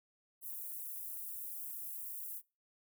white high-pass noise, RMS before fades -44 dBFS, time 0.41-2.42 s, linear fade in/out 50 ms, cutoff 11000 Hz, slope 24 dB/octave, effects noise-tail reverb RT60 0.3 s tail -24 dB re dry

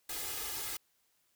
white noise with comb filter, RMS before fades -39 dBFS, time 0.09-0.77 s, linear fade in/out 5 ms, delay 2.4 ms, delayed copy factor +0.9, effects white hiss -74 dBFS RMS until 1.35 s

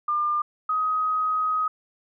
sine tone pair in turn, 1200 / 1259 Hz, D6 / D#6, +37 / +20 cents, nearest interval minor second, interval 83 cents, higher second, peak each -21 dBFS, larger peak neither, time 0.08-0.42 / 0.69-1.68 s, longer second, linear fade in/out 5 ms, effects none

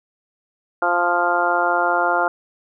harmonic tone, 174.8 Hz, F3, 2 cents sharp, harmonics 2 / 3 / 4 / 5 / 6 / 7 / 8, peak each -27 / -25 / -21 / -23 / -26 / -27 / -21 dBFS, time 0.82-2.28 s, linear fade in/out 2 ms, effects none

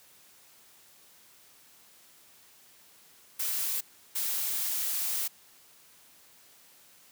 blue noise bursts at uneven times, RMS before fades -31 dBFS, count 2, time 3.39-3.81 / 4.15-5.28 s, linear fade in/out 10 ms, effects white hiss -58 dBFS RMS until 7.11 s + high-pass 80 Hz 12 dB/octave

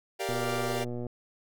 sawtooth chord, G minor seventh, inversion none, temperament equal, 392 / 466.2 / 587.3 / 698.5 Hz, G4 / Bb4 / D5 / F5, 0 / 0 / 0 / 0 cents, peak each -30 / -34 / -33 / -32 dBFS, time 0.19-0.85 s, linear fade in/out 20 ms
click train, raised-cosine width 2 ms, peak -24 dBFS, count 95, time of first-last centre 0.29-1.067 s, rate 121 Hz
effects none

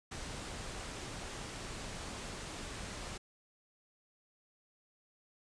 pink low-pass noise, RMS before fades -44 dBFS, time 0.11-3.18 s, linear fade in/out 10 ms, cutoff 9300 Hz, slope 48 dB/octave, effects none

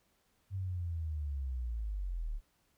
sine linear sweep, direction down, 98 to 34.52 Hz, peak -34 dBFS, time 0.5-2.41 s, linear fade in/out 50 ms, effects pink hiss -74 dBFS RMS until 2.77 s

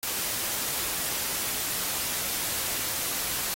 white noise, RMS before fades -30 dBFS, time 0.03-3.54 s, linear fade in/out 0 ms, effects AAC 48 kbps

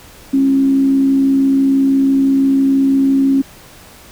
sine tone with frequency modulation, 271.2 Hz, C#4, 38 cents flat, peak -9 dBFS, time 0.33-3.42 s, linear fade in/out 10 ms, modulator 66 Hz, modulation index 0.25, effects pink hiss -40 dBFS RMS until 4.11 s

